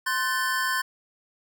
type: chord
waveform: square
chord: F# diminished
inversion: second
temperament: equal with one note detuned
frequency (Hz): 1046.5 / 1514.6 / 1760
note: C6 / F#6 / A6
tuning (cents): 0 / +40 / 0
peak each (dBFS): -29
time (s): 0.06-0.82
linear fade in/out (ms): 10
effects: none